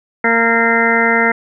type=harmonic tone; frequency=230.3 Hz; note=A#3; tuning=21 cents flat; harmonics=1 / 2 / 3 / 4 / 6 / 7 / 8 / 9; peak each=-19 / -18 / -21 / -20 / -18 / -22 / -17 / -17 dBFS; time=0.24-1.32 s; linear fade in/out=5 ms; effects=none